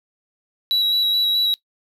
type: tone with vibrato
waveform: triangle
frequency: 3900 Hz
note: B7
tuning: 23 cents flat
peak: -15 dBFS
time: 0.71-1.54 s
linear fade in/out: 0 ms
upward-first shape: square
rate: 4.7 Hz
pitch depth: 13 cents each way
effects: noise-tail reverb RT60 0.1 s tail -19 dB re dry